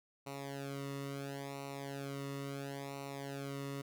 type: tone with flanger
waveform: sawtooth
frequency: 139 Hz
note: C#3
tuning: 5 cents sharp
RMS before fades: -43 dBFS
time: 0.26-3.82 s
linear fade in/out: 10 ms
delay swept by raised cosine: 0.6 to 1.27 ms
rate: 0.73 Hz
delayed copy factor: -0.95
effects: none